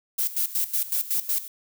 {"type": "noise with tremolo", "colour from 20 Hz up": "violet", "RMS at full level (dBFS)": -24, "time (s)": [0.18, 1.48], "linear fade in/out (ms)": 10, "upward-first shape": "square", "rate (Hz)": 5.4, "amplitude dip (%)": 80, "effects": []}